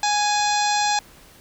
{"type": "harmonic tone with a mistuned harmonic", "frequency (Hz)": 830.6, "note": "G#5", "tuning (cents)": 0, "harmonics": [1, 2, 3, 4, 5, 6, 7, 8, 9], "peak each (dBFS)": [-20, -28, -30, -31, -28, -33, -31, -34, -31], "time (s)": [0.03, 0.99], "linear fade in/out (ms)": 2, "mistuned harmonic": 4, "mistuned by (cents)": 63, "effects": ["pink hiss -49 dBFS RMS until 1.4 s"]}